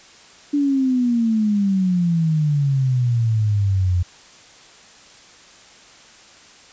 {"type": "exponential sweep", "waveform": "sine", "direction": "down", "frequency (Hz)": [292.5, 87.31], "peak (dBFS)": -15, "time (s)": [0.53, 4.03], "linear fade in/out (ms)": 10, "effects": ["white hiss -46 dBFS RMS until 6.72 s", "resampled to 16000 Hz"]}